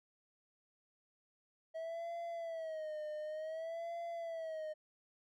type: tone with vibrato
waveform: triangle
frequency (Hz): 643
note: E5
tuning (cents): -43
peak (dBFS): -38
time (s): 1.74-4.74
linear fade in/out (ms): 20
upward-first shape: sine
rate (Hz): 0.55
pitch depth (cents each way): 100
effects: none